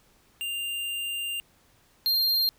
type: tone pair in turn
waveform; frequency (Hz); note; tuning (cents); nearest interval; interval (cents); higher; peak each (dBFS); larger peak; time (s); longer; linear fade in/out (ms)
square; 2794 / 4195; F7 / C8; 0 / +4; perfect fifth; 704; second; -30 / -22; second; 0.41-1.4 / 2.06-2.49; first; 0
effects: pink hiss -62 dBFS RMS until 2.58 s